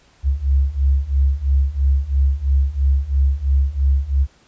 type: beating tone pair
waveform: sine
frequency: 66.9 / 69.9 Hz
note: C2 / C#2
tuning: +39 / +15 cents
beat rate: 3 Hz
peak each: -18 / -16 dBFS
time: 0.23-4.27 s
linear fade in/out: 50 ms
effects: pink hiss -54 dBFS RMS until 4.47 s + resampled to 16000 Hz